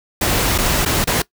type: noise with dropouts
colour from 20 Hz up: pink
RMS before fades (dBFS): -17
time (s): 0.21-1.22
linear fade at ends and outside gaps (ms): 5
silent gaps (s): 0.58-0.584 / 0.851-0.859 / 1.043-1.072
effects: noise-tail reverb RT60 0.1 s tail -20 dB re dry